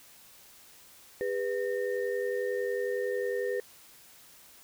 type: tone cluster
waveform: sine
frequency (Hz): 403.7 / 494.7 / 1830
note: G#4 / B4 / A#6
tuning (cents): -49 / +3 / -32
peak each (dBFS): -32 / -31 / -40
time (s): 1.21-3.6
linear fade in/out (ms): 0
effects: white hiss -55 dBFS RMS until 4.63 s